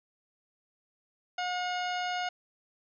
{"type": "harmonic tone", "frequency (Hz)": 721, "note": "F#5", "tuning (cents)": -45, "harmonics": [1, 2, 3, 4, 5, 6, 7, 9], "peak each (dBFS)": [-32, -37, -41, -40, -47, -47, -48, -51], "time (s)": [1.38, 2.29], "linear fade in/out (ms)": 5, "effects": []}